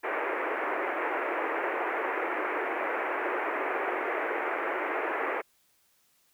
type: band-pass noise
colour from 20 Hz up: pink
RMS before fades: -31 dBFS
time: 0.03-5.42 s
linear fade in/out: 20 ms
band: 330 to 2300 Hz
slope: 48 dB/octave
effects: white hiss -68 dBFS RMS until 6.33 s